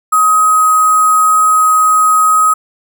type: tone with sample-and-hold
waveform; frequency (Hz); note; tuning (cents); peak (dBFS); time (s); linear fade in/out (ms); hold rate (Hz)
sine; 1261; D#6; +23; -6; 0.12-2.54; 10; 8820
effects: none